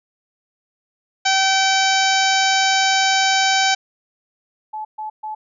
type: harmonic tone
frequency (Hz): 770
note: G5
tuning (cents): -31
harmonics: 1 / 2 / 3 / 4 / 5 / 6 / 7 / 8 / 9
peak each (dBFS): -18 / -21 / -23 / -24 / -25 / -26 / -26 / -27 / -28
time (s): 1.25-3.75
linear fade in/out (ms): 10
type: tone bursts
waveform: sine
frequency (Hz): 861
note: A5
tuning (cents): -38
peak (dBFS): -25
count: 3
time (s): 4.73-5.35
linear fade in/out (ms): 10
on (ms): 120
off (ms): 130
effects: none